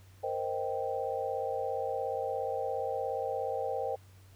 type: chord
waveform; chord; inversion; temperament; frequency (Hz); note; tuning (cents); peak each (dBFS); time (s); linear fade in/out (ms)
sine; C minor seventh; third; equal; 466.2 / 523.3 / 622.3 / 784; Bb4 / C5 / Eb5 / G5; 0 / 0 / 0 / 0; -37 / -35 / -39 / -36; 0.23-3.96; 10
effects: added 95 Hz sine -54 dBFS peak until 4.35 s + pink hiss -63 dBFS RMS until 4.35 s